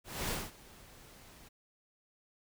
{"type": "noise with ADSR envelope", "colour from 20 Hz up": "pink", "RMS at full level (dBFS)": -34, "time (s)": [0.04, 1.49], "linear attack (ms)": 250, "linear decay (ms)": 220, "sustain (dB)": -22, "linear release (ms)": 14, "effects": []}